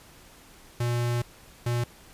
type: tone pair in turn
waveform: square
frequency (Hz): 120 / 120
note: B2 / B2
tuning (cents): -49 / -49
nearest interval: unison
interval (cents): 0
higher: neither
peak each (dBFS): -25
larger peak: neither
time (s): 0.8-1.22 / 1.66-1.84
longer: first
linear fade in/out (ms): 5
effects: pink hiss -52 dBFS RMS until 2.13 s + resampled to 32000 Hz